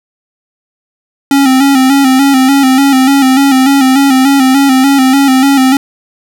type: tone with vibrato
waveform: square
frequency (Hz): 269.1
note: C4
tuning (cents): +49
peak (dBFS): -5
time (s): 1.31-5.77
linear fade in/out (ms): 2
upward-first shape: square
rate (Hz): 3.4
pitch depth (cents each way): 53
effects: none